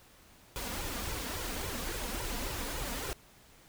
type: noise with flanger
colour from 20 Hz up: pink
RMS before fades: -37 dBFS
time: 0.56-3.13 s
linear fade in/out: 0 ms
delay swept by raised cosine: 2 to 4.3 ms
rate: 3.6 Hz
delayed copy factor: +0.7
effects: pink hiss -59 dBFS RMS until 3.68 s